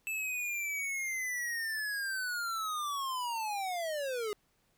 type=linear sweep; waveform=square; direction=down; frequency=2637 to 405.9 Hz; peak=-34 dBFS; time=0.07-4.33 s; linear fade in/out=0 ms; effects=pink hiss -73 dBFS RMS until 4.77 s